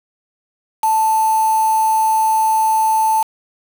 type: tone with quantisation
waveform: sine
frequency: 880 Hz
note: A5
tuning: in tune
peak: -12 dBFS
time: 0.83-3.23 s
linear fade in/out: 5 ms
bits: 4
effects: none